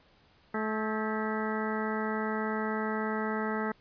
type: harmonic tone with a mistuned harmonic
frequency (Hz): 216.6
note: A3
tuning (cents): -27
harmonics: 1 / 2 / 3 / 4 / 5 / 6 / 7 / 8 / 9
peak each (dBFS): -33 / -35 / -41 / -38 / -44 / -38 / -41 / -46 / -41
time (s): 0.54-3.72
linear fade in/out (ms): 5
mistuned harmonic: 7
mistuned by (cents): +75
effects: pink hiss -63 dBFS RMS until 3.8 s + resampled to 11025 Hz